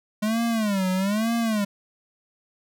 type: tone with vibrato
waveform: square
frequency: 207.7 Hz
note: G#3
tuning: in tune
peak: -22 dBFS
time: 0.22-1.65 s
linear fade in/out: 10 ms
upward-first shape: sine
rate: 1.1 Hz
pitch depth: 200 cents each way
effects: none